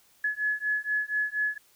sine beating tone pair, 1700 / 1704.2 Hz, G#6 / G#6, +40 / +44 cents, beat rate 4.2 Hz, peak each -29 dBFS, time 0.24-1.58 s, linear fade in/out 5 ms, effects white hiss -62 dBFS RMS until 1.75 s

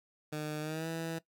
15% pulse tone with pitch glide, 152.1 to 163.96 Hz, D#3 to E3, -39 to -9 cents, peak -29 dBFS, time 0.32-1.19 s, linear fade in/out 10 ms, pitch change +130 cents, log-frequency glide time 0.61-0.88 s, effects noise-tail reverb RT60 0.1 s tail -18 dB re dry

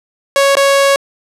sawtooth tone with dropouts, 554.4 Hz, C#5, in tune, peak -4 dBFS, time 0.36-0.96 s, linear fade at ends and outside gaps 1 ms, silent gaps 0.553-0.569 s, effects low-pass 11000 Hz 12 dB/octave

